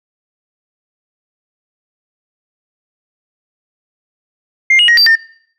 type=tone with pitch steps; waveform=sine; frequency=2111 / 2882 / 1885 / 4683 / 1811 Hz; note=C7 / F#7 / A#6 / D8 / A6; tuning=+15 / -46 / +19 / -6 / +49 cents; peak=-4 dBFS; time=4.7-5.155 s; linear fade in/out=5 ms; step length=91 ms; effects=noise-tail reverb RT60 0.6 s tail -22 dB re dry + tanh soft clip ceiling -3 dBFS